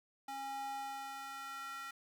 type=tone with high-pass filter sweep; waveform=square; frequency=272.7 Hz; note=C#4; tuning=28 cents flat; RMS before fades=-44 dBFS; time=0.28-1.91 s; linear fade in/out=5 ms; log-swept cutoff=660 to 1500 Hz; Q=3.3; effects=12-bit